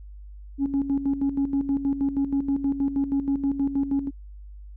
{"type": "tone with tremolo", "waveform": "sine", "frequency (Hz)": 277.2, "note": "C#4", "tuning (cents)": 0, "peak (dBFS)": -18, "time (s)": [0.58, 4.11], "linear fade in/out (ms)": 50, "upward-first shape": "square", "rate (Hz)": 6.3, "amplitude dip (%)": 70, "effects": ["tanh soft clip ceiling -17 dBFS", "added 50 Hz sine -39 dBFS peak until 4.76 s"]}